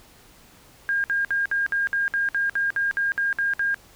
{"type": "tone bursts", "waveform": "sine", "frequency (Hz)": 1614, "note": "G#6", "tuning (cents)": -50, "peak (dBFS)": -20, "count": 14, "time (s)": [0.89, 3.744], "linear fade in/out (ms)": 0, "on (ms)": 150, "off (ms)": 58, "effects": ["pink hiss -52 dBFS RMS until 3.95 s"]}